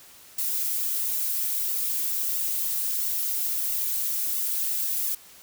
violet noise with flanger, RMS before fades -27 dBFS, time 0.38-5.15 s, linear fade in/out 5 ms, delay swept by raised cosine 1.2 to 7 ms, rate 1.5 Hz, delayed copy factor -0.85, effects white hiss -50 dBFS RMS until 5.42 s

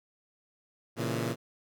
15% pulse chord, A# diminished, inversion none, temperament equal, 116.54 / 138.59 / 164.81 Hz, A#2 / C#3 / E3, 0 / 0 / 0 cents, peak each -26 / -29 / -30 dBFS, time 0.96-1.36 s, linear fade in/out 50 ms, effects none

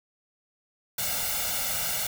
white noise with comb filter, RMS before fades -29 dBFS, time 0.98-2.07 s, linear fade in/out 5 ms, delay 1.4 ms, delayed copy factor +0.9, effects none

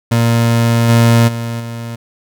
30% pulse tone with level steps, 116.54 Hz, A#2, in tune, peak -7 / -4 / -16 / -20 dBFS, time 0.11-1.96 s, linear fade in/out 10 ms, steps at 0.88 / 1.27 / 1.59 s, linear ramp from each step 20 ms, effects none

